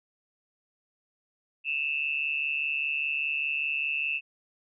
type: tone with amplitude modulation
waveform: sine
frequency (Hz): 2651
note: E7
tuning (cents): +9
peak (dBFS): -23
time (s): 1.64-4.21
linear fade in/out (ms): 50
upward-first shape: sine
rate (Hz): 145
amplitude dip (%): 80
effects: none